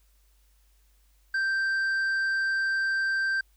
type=tone with tanh clipping; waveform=triangle; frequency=1568 Hz; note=G6; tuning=in tune; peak=-25 dBFS; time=1.34-3.41 s; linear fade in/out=5 ms; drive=9 dB; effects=added 50 Hz sine -60 dBFS peak until 3.56 s + white hiss -69 dBFS RMS until 3.56 s